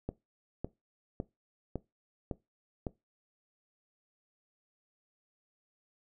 click train, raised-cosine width 2 ms, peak -21 dBFS, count 6, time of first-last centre 0.09-2.868 s, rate 1.8 Hz, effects noise-tail reverb RT60 0.2 s tail -19 dB re dry

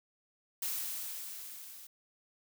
blue noise with level ramp, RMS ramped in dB -35 to -51 dBFS, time 0.62-1.87 s, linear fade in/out 5 ms, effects none

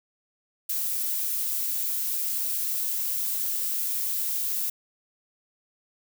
violet noise, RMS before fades -28 dBFS, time 0.69-4.7 s, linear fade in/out 5 ms, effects none

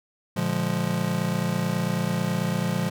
square chord, Bb dominant seventh, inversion none, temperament just, 116.54 / 145.68 / 174.81 / 209.8 Hz, Bb2 / D3 / F3 / Ab3, 0 / -14 / +2 / +18 cents, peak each -32 / -31 / -27 / -31 dBFS, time 0.36-2.9 s, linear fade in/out 10 ms, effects none

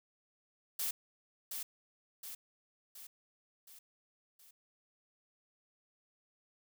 blue noise with echo, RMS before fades -36 dBFS, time 0.79-0.91 s, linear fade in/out 5 ms, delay 720 ms, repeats 5, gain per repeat -5 dB, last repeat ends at 4.51 s, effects none

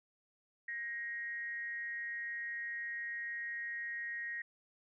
sine tone with frequency modulation, 1881 Hz, A#6, 15 cents sharp, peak -38 dBFS, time 0.68-4.42 s, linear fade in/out 5 ms, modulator 237 Hz, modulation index 0.39, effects none

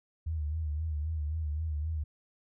sine tone with vibrato, 77.3 Hz, D#2, 11 cents flat, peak -30 dBFS, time 0.26-2.04 s, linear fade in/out 10 ms, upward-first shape sine, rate 3.8 Hz, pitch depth 81 cents each way, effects none

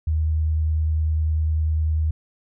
sine tone with vibrato, 78.3 Hz, D#2, 11 cents sharp, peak -18 dBFS, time 0.07-2.11 s, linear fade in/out 5 ms, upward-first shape triangle, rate 10 Hz, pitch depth 13 cents each way, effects none

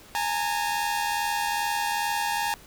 sawtooth tone pair together, 830.6 / 913 Hz, G#5 / A#5, 0 / -36 cents, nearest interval major second, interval 164 cents, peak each -24 dBFS, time 0.15-2.54 s, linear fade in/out 0 ms, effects pink hiss -50 dBFS RMS until 2.66 s

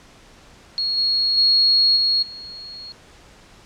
sine tone with level steps, 4309 Hz, C#8, 50 cents flat, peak -19 / -16 / -12 / -15 / -33 dBFS, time 0.78-2.92 s, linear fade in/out 0 ms, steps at 0.97 / 1.37 / 1.96 / 2.22 s, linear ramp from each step 10 ms, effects pink hiss -48 dBFS RMS until 3.65 s + low-pass 7000 Hz 12 dB/octave

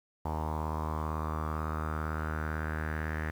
sawtooth tone with low-pass filter sweep, 77.9 Hz, D#2, 3 cents sharp, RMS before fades -34 dBFS, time 0.25-3.31 s, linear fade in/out 5 ms, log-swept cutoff 900 to 1800 Hz, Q 5.5, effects 9-bit

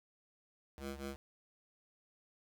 15% pulse ring-modulated tone, 137.7 Hz, C#3, 11 cents flat, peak -33 dBFS, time 0.78-1.16 s, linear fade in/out 0 ms, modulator 66.1 Hz, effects none

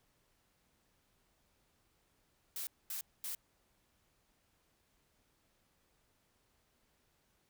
blue noise bursts, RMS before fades -41 dBFS, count 3, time 2.56-3.35 s, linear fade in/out 2 ms, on 110 ms, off 230 ms, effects pink hiss -75 dBFS RMS until 7.49 s

